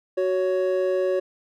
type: tone pair together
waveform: triangle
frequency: 371.8 / 557.1 Hz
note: F#4 / C#5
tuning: +8 / +9 cents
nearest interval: perfect fifth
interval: 701 cents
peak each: -21 dBFS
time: 0.17-1.2 s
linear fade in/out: 10 ms
effects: none